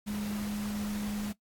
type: tone in noise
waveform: sine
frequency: 207.7 Hz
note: G#3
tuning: in tune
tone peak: -32 dBFS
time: 0.06-1.33 s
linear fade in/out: 20 ms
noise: pink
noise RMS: -43 dBFS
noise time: 0.06-1.33 s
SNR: +8 dB
effects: noise-tail reverb RT60 0.1 s tail -18 dB re dry + AAC 64 kbps